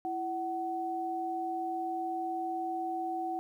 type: tone pair together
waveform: sine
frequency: 334.1 / 750 Hz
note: E4 / F#5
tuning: +23 / +23 cents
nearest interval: octave + major second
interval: 1400 cents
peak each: -37 / -33 dBFS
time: 0.05-3.39 s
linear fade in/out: 0 ms
effects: 11-bit